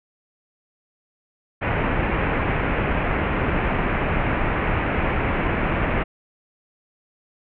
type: low-pass noise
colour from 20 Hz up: pink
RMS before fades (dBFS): -22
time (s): 1.61-6.04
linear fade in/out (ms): 20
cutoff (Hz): 2600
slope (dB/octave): 48
effects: none